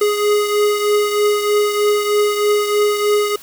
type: beating tone pair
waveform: square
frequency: 415.3 / 418.5 Hz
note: G#4 / G#4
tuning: 0 / +13 cents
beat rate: 3.2 Hz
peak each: -15 / -22 dBFS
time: 0.01-3.36 s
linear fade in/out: 5 ms
effects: white hiss -40 dBFS RMS until 3.42 s

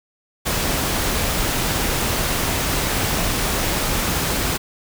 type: noise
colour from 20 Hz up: pink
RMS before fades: -21 dBFS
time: 0.45-4.58 s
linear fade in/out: 20 ms
effects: none

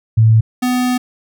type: tone pair in turn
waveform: sine / square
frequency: 111.3 / 249.9 Hz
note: A2 / B3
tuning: +20 / +21 cents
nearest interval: octave + major second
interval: 1401 cents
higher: second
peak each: -6 / -14 dBFS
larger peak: first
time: 0.17-0.41 / 0.62-0.98 s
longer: second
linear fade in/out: 10 ms
effects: none

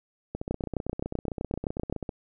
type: two click trains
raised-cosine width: 2 ms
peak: -19 / -14 dBFS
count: 28 / 12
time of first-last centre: 0.35-2.092 / 0.51-1.926 s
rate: 15.5 / 7.77 Hz
effects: none

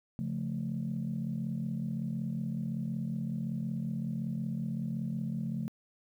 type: chord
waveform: sine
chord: Db augmented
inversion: none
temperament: equal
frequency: 138.59 / 174.61 / 220 Hz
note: Db3 / F3 / A3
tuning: 0 / 0 / 0 cents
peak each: -36 / -36 / -35 dBFS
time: 0.19-5.68 s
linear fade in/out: 0 ms
effects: tanh soft clip ceiling -25 dBFS + 11-bit

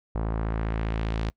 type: tone with low-pass filter sweep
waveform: sawtooth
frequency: 55 Hz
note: A1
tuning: in tune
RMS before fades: -28 dBFS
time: 0.15-1.3 s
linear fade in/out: 0 ms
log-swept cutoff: 960 to 4500 Hz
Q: 1.1
effects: noise-tail reverb RT60 0.1 s tail -25 dB re dry

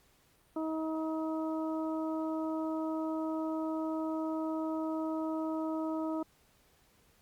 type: harmonic tone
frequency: 317.5 Hz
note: D#4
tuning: 35 cents sharp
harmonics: 1 / 2 / 3 / 4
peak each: -33 / -39 / -43 / -45 dBFS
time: 0.56-6.23 s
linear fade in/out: 5 ms
effects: pink hiss -67 dBFS RMS until 7.21 s + Opus 48 kbps

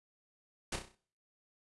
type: noise with echo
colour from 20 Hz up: pink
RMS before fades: -36 dBFS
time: 0.72-0.76 s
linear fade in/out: 5 ms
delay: 32 ms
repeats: 6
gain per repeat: -6 dB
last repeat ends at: 0.952 s
effects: noise-tail reverb RT60 0.5 s tail -22 dB re dry + resampled to 24000 Hz

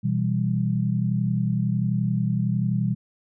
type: chord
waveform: sine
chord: E minor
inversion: second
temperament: equal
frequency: 123.47 / 164.81 / 196 Hz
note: B2 / E3 / G3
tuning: 0 / 0 / 0 cents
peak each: -24 / -26 / -25 dBFS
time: 0.03-2.95 s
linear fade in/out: 20 ms
effects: none

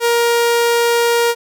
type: tone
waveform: sawtooth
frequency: 470.7 Hz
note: A#4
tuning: 17 cents sharp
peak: -8 dBFS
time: 0-1.35 s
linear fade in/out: 50 ms
effects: none

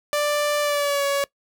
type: tone with pitch glide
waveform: sawtooth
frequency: 589 to 561.8 Hz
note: D5 to C#5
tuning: +5 to +23 cents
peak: -16 dBFS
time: 0.13-1.24 s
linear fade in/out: 0 ms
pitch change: -82 cents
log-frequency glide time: 0.61-1.04 s
effects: noise-tail reverb RT60 0.1 s tail -21 dB re dry

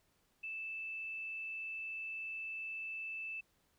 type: tone with frequency modulation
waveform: sine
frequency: 2637 Hz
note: E7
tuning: in tune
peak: -40 dBFS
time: 0.43-3.41 s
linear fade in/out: 10 ms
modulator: 76.6 Hz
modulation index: 0.22
effects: pink hiss -75 dBFS RMS until 3.78 s

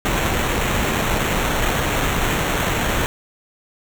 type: noise with sample-and-hold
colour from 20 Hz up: pink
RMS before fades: -20 dBFS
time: 0.05-3.06 s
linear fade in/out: 0 ms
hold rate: 4900 Hz
effects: none

